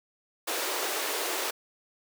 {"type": "high-pass noise", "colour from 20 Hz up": "pink", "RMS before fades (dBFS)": -31, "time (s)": [0.47, 1.51], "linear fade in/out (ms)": 10, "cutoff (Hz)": 330, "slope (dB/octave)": 48, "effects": []}